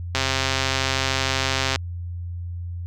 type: click train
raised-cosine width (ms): 0.2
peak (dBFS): -4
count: 215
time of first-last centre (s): 0.15-1.759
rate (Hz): 133
effects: added 87 Hz sine -28 dBFS peak until 2.86 s